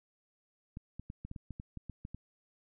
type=clicks; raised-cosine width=5 ms; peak=-30 dBFS; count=12; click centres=0.771 / 0.996 / 1.101 / 1.25 / 1.314 / 1.362 / 1.507 / 1.599 / 1.773 / 1.897 / 2.051 / 2.146 s; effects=none